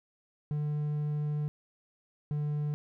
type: tone pair in turn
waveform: triangle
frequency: 148.9 / 148.28 Hz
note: D3 / D3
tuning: +24 / +17 cents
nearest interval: unison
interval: 7 cents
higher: first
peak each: -27 / -27 dBFS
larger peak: neither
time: 0.51-1.48 / 2.31-2.74 s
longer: first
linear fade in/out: 0 ms
effects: none